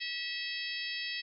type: harmonic tone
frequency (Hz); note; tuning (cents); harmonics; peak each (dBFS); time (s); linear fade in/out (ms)
649; E5; -27; 3 / 4 / 5 / 6 / 7 / 8; -40 / -41 / -42 / -43 / -43 / -44; 0-1.22; 20
effects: none